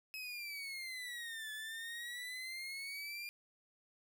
30% pulse exponential two-way sweep, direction down then up, 2574 to 1726 to 2407 Hz, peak -40 dBFS, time 0.14-3.29 s, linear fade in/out 0 ms, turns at 1.52 s, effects none

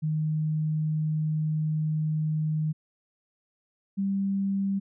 sine tone pair in turn, 155 / 196.08 Hz, D#3 / G3, -6 / +1 cents, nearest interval major third, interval 407 cents, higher second, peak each -24 dBFS, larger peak neither, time 0.02-2.73 / 3.97-4.8 s, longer first, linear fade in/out 20 ms, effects none

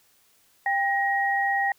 sine tone pair together, 794 / 1888.5 Hz, G5 / A#6, +22 / +22 cents, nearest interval octave + minor third, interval 1500 cents, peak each -24 dBFS, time 0.66-1.72 s, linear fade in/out 2 ms, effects white hiss -62 dBFS RMS until 1.78 s

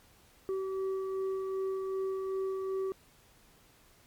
sine tone with frequency modulation, 382.7 Hz, G4, 42 cents flat, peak -31 dBFS, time 0.49-2.92 s, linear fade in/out 0 ms, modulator 768 Hz, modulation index 0.37, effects pink hiss -62 dBFS RMS until 4.06 s + MP3 96 kbps

